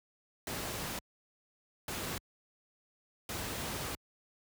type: noise bursts at uneven times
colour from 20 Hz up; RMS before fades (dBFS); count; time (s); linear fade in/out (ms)
pink; -38; 3; 0.47-0.99 / 1.88-2.18 / 3.29-3.95; 2
effects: high-pass 60 Hz 12 dB/octave